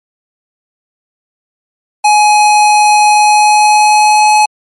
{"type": "tone with pitch glide", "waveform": "square", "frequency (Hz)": [840, 848.8], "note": ["G#5", "G#5"], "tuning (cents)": [19, 38], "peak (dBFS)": -5, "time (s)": [2.04, 4.46], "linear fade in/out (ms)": 10, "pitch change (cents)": 19, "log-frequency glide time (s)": [3.13, 4.34], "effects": ["MP3 48 kbps"]}